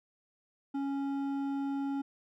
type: tone with hard clipping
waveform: sine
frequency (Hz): 277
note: C#4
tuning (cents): -1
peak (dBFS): -33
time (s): 0.74-2.02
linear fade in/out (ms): 10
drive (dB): 8
effects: none

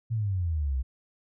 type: exponential sweep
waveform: sine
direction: down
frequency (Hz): 117.6 to 61.7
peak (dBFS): -25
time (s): 0.1-0.83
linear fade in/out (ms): 20
effects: none

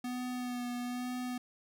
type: tone with vibrato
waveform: square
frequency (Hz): 246.9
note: B3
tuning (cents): 0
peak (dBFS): -36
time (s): 0.04-1.38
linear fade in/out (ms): 5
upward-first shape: sine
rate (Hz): 1.1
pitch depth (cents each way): 21
effects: none

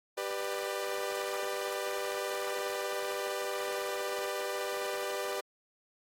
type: chord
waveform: sawtooth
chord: G major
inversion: none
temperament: equal with one note detuned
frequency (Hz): 392 / 493.9 / 595.9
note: G4 / B4 / D5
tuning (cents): 0 / 0 / +25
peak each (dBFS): -34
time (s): 0.17-5.41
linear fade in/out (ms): 10
effects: AAC 48 kbps

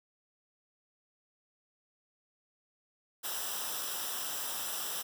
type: noise with comb filter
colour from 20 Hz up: white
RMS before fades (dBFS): -37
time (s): 3.23-5.03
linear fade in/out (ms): 20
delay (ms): 0.45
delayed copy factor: -0.7
effects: none

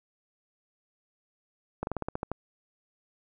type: slowing click train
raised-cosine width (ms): 1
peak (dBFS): -17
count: 9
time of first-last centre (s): 1.83-2.316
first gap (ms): 41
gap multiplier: 1.11
effects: none

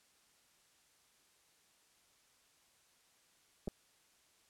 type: clicks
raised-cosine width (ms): 2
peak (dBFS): -28 / -26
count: 2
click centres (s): 3.675 / 3.68
effects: white hiss -70 dBFS RMS until 4.49 s + low-pass 10000 Hz 12 dB/octave

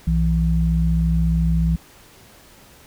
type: tone pair together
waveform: sine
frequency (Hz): 61.73 / 164.81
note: B1 / E3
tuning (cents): 0 / 0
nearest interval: octave + perfect fourth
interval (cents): 1700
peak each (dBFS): -18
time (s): 0.07-1.76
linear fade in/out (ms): 5
effects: pink hiss -48 dBFS RMS until 2.86 s

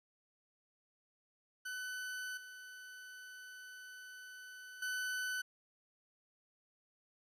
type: tone with level steps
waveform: 40% pulse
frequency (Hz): 1504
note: F#6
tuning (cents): +28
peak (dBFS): -40 / -49 / -36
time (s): 1.65-5.42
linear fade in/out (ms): 10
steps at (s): 2.37 / 4.82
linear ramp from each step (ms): 5
effects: resampled to 32000 Hz + 12-bit

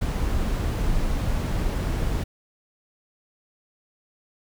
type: noise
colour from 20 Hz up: brown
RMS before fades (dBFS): -24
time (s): 0.01-2.24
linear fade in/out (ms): 10
effects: none

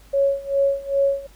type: tone with tremolo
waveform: sine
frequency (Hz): 554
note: C#5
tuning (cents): -1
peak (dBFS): -14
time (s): 0.13-1.27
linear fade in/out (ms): 10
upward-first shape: sine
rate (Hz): 2.5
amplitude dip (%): 90
effects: added 50 Hz sine -47 dBFS peak until 1.35 s + pink hiss -53 dBFS RMS until 1.35 s

